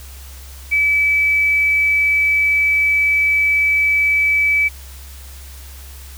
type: tone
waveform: sine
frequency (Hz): 2299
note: D7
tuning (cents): -37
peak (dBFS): -12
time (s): 0.71-4.69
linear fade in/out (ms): 20
effects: added 67 Hz sine -34 dBFS peak until 6.17 s + white hiss -41 dBFS RMS until 6.17 s